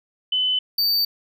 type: tone pair in turn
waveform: sine / square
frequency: 3020 / 4601 Hz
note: F#7 / D8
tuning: +35 / -36 cents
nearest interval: perfect fifth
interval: 729 cents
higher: second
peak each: -18 dBFS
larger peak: neither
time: 0.32-0.59 / 0.78-1.05 s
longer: neither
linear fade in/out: 5 ms
effects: none